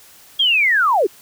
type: linear sweep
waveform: sine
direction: down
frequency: 3315 to 329.6 Hz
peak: -12 dBFS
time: 0.39-1.07 s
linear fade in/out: 10 ms
effects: white hiss -46 dBFS RMS until 1.21 s